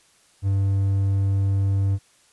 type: tone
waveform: triangle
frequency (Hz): 98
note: G2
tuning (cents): 0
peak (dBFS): -16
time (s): 0.42-1.99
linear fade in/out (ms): 50
effects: white hiss -58 dBFS RMS until 2.32 s + resampled to 24000 Hz